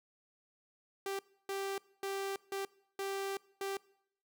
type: tone bursts at uneven times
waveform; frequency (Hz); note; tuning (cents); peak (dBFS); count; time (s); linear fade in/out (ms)
sawtooth; 392; G4; 0; -32; 6; 1.06-1.19 / 1.49-1.78 / 2.03-2.36 / 2.52-2.65 / 2.99-3.37 / 3.61-3.77; 2
effects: noise-tail reverb RT60 0.7 s tail -22 dB re dry